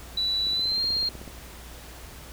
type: tone with pitch glide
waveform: sine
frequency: 3951 to 4210 Hz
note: B7 to C8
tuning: 0 to +10 cents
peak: -23 dBFS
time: 0.17-1.09 s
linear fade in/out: 5 ms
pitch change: +110 cents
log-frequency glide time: 0.52-0.82 s
type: click train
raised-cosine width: 2 ms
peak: -29 dBFS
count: 14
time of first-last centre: 0.47-1.277 s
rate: 16.1 Hz
effects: added 60 Hz sine -44 dBFS peak until 2.32 s + pink hiss -45 dBFS RMS until 2.32 s